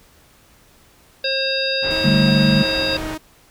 harmonic tone, 536 Hz, C5, 42 cents sharp, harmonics 1 / 3 / 5 / 7 / 9, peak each -23 / -27 / -26 / -24 / -24 dBFS, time 1.24-2.97 s, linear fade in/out 5 ms
pink low-pass noise, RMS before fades -30 dBFS, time 1.82-3.16 s, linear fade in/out 20 ms, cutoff 2700 Hz, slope 12 dB/octave
sawtooth tone with pitch glide, 318.2 to 313.3 Hz, D#4 to D#4, +39 to +12 cents, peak -23 dBFS, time 1.9-3.18 s, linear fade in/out 10 ms, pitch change -27 cents, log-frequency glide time 2.65-3.06 s
sine chord, D suspended fourth, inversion none, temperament just, 146.83 / 195.78 / 220.2 Hz, D3 / G3 / A3, 0 / -2 / +2 cents, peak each -17 dBFS, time 2.04-2.63 s, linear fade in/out 10 ms
effects pink hiss -52 dBFS RMS until 3.5 s

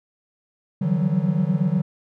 triangle tone cluster, 147.5 / 163.6 / 182.3 / 190.7 Hz, D3 / E3 / F#3 / G3, +8 / -13 / -25 / -47 cents, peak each -22 dBFS, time 0.81-1.82 s, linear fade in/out 10 ms, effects none

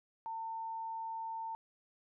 sine tone, 900 Hz, A5, 39 cents sharp, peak -38 dBFS, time 0.26-1.55 s, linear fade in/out 0 ms, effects none

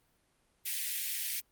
white high-pass noise, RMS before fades -35 dBFS, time 0.65-1.41 s, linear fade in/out 20 ms, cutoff 1800 Hz, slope 48 dB/octave, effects pink hiss -72 dBFS RMS until 1.51 s + Opus 32 kbps

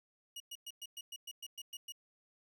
sawtooth tone bursts, 2881 Hz, F#7, 47 cents flat, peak -40 dBFS, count 11, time 0.36-1.922 s, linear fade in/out 5 ms, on 42 ms, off 110 ms, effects none

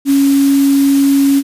sine tone in noise, 277.2 Hz, C#4, in tune, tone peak -7 dBFS, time 0.05-1.43 s, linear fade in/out 50 ms, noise white, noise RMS -25 dBFS, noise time 0.05-1.43 s, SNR +15 dB, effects resampled to 32000 Hz

